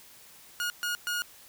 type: tone bursts at uneven times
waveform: sawtooth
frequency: 1437 Hz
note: F6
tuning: 49 cents sharp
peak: -25 dBFS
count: 3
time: 0.6-0.7 / 0.83-0.95 / 1.07-1.22 s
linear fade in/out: 0 ms
effects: white hiss -53 dBFS RMS until 1.48 s